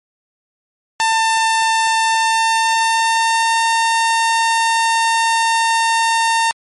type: tone with pitch glide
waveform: sawtooth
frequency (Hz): 896 to 910.6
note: A5 to A#5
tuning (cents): +31 to -41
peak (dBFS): -9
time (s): 1-6.51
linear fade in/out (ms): 0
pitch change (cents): +28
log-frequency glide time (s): 2-3.63
effects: MP3 48 kbps